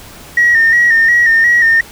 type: tone with vibrato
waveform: sine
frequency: 1864.7 Hz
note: A#6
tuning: in tune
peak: -5 dBFS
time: 0.37-1.81 s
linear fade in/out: 5 ms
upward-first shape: square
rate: 2.8 Hz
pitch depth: 41 cents each way
effects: tanh soft clip ceiling -2 dBFS + pink hiss -35 dBFS RMS until 1.91 s